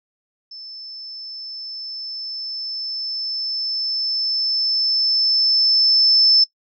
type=tone with level ramp; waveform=sine; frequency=5274 Hz; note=E8; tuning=in tune; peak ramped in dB=-34 to -10 dBFS; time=0.51-6.44 s; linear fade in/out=5 ms; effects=noise-tail reverb RT60 0.1 s tail -20 dB re dry